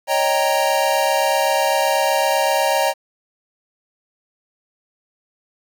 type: chord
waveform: square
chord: Eb dominant seventh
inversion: third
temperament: equal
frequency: 554.4 / 622.3 / 784 / 932.3 Hz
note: Db5 / Eb5 / G5 / Bb5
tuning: 0 / 0 / 0 / 0 cents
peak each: -22 dBFS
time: 0.07-2.94 s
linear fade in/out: 50 ms
effects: 8-bit